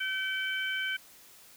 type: harmonic tone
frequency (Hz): 767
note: G5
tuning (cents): -38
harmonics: 2 / 3 / 4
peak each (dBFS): -32 / -36 / -36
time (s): 0-0.97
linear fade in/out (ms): 10
effects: white hiss -55 dBFS RMS until 1.56 s